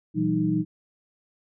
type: tone cluster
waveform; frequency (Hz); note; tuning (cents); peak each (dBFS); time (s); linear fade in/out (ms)
sine; 120.6 / 165.9 / 191.6 / 309.7; B2 / E3 / G3 / D#4; -41 / +11 / -39 / -8; -31 / -26 / -28 / -24; 0.14-0.65; 50
effects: none